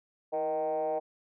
sine tone with frequency modulation, 622.3 Hz, D#5, in tune, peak -27 dBFS, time 0.32-1 s, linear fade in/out 20 ms, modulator 150 Hz, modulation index 1.2, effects tanh soft clip ceiling -23 dBFS

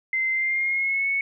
sine tone with pitch glide, 2074 to 2210 Hz, C7 to C#7, -16 to -6 cents, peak -21 dBFS, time 0.13-1.21 s, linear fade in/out 2 ms, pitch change +110 cents, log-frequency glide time 0.32-1.08 s, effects none

